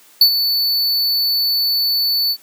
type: tone with ADSR envelope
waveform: square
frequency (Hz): 4480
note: C#8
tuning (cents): +18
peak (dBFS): -5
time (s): 0.21-2.37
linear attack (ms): 4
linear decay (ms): 81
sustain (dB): -10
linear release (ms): 63
effects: white hiss -48 dBFS RMS until 2.42 s + high-pass 200 Hz 12 dB/octave